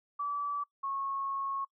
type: tone pair in turn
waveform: sine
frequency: 1153 / 1095.5 Hz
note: D6 / C#6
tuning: -32 / -21 cents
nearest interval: minor second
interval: 89 cents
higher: first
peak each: -31 / -32 dBFS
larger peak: first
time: 0.19-0.64 / 0.83-1.65 s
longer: second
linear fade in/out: 10 ms
effects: noise-tail reverb RT60 0.1 s tail -24 dB re dry